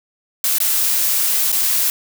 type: noise with dropouts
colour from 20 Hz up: blue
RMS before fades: -17 dBFS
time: 0.44-1.9 s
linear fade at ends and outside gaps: 1 ms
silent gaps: 0.584-0.602 / 1.519-1.526 s
effects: none